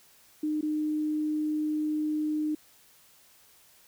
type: tone with dropouts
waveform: sine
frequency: 305.1 Hz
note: D#4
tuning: 34 cents flat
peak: -26 dBFS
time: 0.43-2.55 s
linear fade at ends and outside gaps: 5 ms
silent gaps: 0.611-0.627 s
effects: white hiss -59 dBFS RMS until 3.87 s